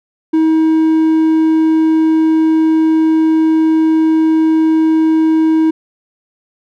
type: tone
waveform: triangle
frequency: 318.5 Hz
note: D#4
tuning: 41 cents sharp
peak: -6 dBFS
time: 0.33-5.71 s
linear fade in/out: 10 ms
effects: none

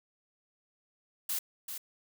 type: noise with echo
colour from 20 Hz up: blue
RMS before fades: -33 dBFS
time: 1.29-1.39 s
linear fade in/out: 5 ms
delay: 390 ms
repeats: 1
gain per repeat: -7 dB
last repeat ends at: 1.78 s
effects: none

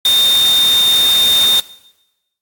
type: tone in noise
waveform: sine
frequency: 3642 Hz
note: A#7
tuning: 41 cents flat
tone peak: -9 dBFS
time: 0.05-1.6 s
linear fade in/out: 2 ms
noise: white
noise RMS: -20 dBFS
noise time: 0.05-1.6 s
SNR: +8 dB
effects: noise-tail reverb RT60 1.0 s tail -19 dB re dry + AAC 64 kbps

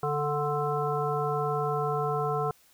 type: harmonic tone with a mistuned harmonic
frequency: 146.83 Hz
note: D3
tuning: in tune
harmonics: 1 / 3 / 5 / 7 / 9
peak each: -32 / -30 / -32 / -34 / -34 dBFS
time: 0.03-2.51 s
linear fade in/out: 2 ms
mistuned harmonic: 7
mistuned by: +31 cents
effects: white hiss -61 dBFS RMS until 2.73 s

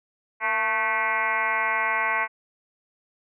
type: tone with frequency modulation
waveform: sine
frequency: 1525 Hz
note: G6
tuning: 48 cents flat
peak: -21 dBFS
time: 0.4-2.28 s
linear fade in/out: 50 ms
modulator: 213 Hz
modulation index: 3.6
effects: none

